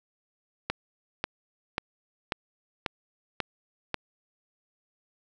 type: click train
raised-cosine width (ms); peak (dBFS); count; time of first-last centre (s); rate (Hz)
0.3; -11; 7; 0.7-3.943; 1.85
effects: none